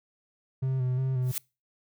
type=tone with vibrato; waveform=triangle; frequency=129.3 Hz; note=C3; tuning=20 cents flat; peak=-23 dBFS; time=0.62-1.32 s; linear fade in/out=10 ms; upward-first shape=square; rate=2.8 Hz; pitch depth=33 cents each way
type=noise with exponential growth; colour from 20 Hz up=blue; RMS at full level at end=-27 dBFS; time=1.22-1.38 s; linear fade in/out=2 ms; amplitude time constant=33 ms
effects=noise-tail reverb RT60 0.3 s tail -26 dB re dry